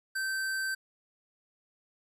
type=tone; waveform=square; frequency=1552 Hz; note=G6; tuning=18 cents flat; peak=-31 dBFS; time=0.15-0.75 s; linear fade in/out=10 ms; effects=resampled to 32000 Hz + 11-bit